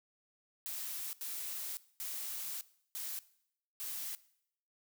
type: noise bursts at uneven times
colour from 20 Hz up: blue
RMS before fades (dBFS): -41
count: 5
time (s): 0.66-1.13 / 1.21-1.77 / 2-2.61 / 2.95-3.19 / 3.8-4.15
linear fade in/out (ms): 0
effects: noise-tail reverb RT60 0.7 s tail -19 dB re dry